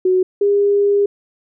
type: tone pair in turn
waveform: sine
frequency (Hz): 370 / 404.9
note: F#4 / G#4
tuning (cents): 0 / -44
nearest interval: major second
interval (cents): 156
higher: second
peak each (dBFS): -11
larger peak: neither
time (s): 0.05-0.23 / 0.41-1.06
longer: second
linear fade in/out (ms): 5
effects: none